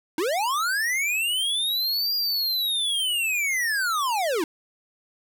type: linear two-way sweep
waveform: square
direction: up then down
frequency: 293.7 to 4848 to 293.7 Hz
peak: -23 dBFS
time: 0.18-4.44 s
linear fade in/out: 2 ms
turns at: 2.15 s
effects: none